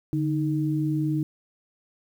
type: tone pair together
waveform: sine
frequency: 147.03 / 311.1 Hz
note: D3 / D#4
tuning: +2 / 0 cents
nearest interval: octave + minor second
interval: 1298 cents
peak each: -25 dBFS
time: 0.13-1.23 s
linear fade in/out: 0 ms
effects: 9-bit